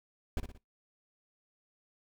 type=noise with echo; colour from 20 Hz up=brown; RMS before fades=-31 dBFS; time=0.37-0.4 s; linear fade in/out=2 ms; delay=59 ms; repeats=3; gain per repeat=-7 dB; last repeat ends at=0.577 s; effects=noise-tail reverb RT60 0.2 s tail -21 dB re dry